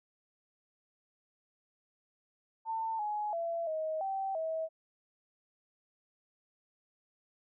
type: tone with pitch steps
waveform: sine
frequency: 896 / 840 / 673 / 630 / 775 / 643 Hz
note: A5 / G#5 / E5 / D#5 / G5 / E5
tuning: +31 / +19 / +36 / +21 / -20 / -43 cents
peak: -32 dBFS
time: 2.65-4.69 s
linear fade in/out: 50 ms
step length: 340 ms
effects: none